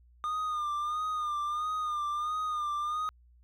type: tone with vibrato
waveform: triangle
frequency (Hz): 1215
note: D#6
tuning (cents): -42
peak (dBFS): -28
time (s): 0.24-3.09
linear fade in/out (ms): 0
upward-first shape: sine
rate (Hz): 1.5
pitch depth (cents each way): 51
effects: added 60 Hz sine -57 dBFS peak until 3.43 s